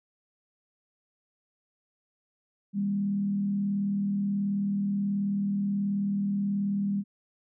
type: tone with frequency modulation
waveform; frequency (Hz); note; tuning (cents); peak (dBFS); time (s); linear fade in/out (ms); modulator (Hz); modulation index
sine; 200; G3; +35; -25; 2.73-7.04; 50; 38.6; 0.35
effects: none